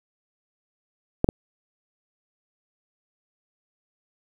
clicks, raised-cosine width 2 ms, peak -5 dBFS, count 2, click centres 1.244 / 1.289 s, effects 7-bit

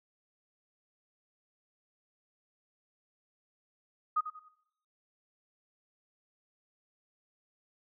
sine tone with echo, 1244.5 Hz, D#6, in tune, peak -25 dBFS, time 4.16-4.21 s, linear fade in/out 10 ms, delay 93 ms, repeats 3, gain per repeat -10 dB, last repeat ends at 4.489 s, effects noise-tail reverb RT60 0.9 s tail -24 dB re dry

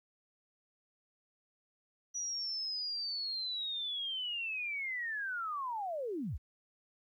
sine linear sweep, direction down, 5860 to 38.57 Hz, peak -35 dBFS, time 2.14-6.38 s, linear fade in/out 20 ms, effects 12-bit

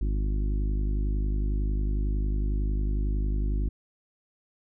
harmonic tone, 51 Hz, G#1, 31 cents flat, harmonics 1 / 2 / 3 / 4 / 5 / 6 / 7, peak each -24 / -38 / -39 / -42 / -40 / -43 / -45 dBFS, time 0.01-3.69 s, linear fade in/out 5 ms, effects none

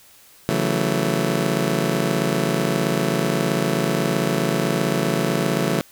20% pulse chord, F# minor seventh, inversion second, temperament just, 138.75 / 166.5 / 185 / 222 Hz, C#3 / E3 / F#3 / A3, +2 / +18 / 0 / +16 cents, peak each -20 dBFS, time 0.49-5.81 s, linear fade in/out 0 ms, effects white hiss -50 dBFS RMS until 5.91 s

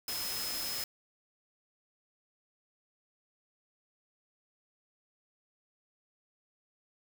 sine tone in noise, 5130 Hz, E8, 48 cents flat, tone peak -38 dBFS, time 0.08-0.84 s, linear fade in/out 2 ms, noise white, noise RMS -38 dBFS, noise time 0.08-0.84 s, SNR -3 dB, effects none

